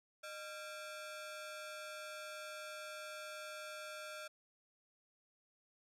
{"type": "ring-modulated tone", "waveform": "sawtooth", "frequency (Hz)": 995, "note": "B5", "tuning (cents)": 13, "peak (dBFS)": -39, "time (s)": [0.23, 4.28], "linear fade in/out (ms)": 10, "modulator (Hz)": 382, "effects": ["low-pass 12000 Hz 12 dB/octave", "13-bit"]}